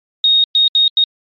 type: tone bursts at uneven times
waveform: sine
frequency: 3729 Hz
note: A#7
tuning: in tune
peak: -8 dBFS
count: 4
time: 0.24-0.44 / 0.55-0.68 / 0.75-0.88 / 0.97-1.04 s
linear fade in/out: 2 ms
effects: MP3 32 kbps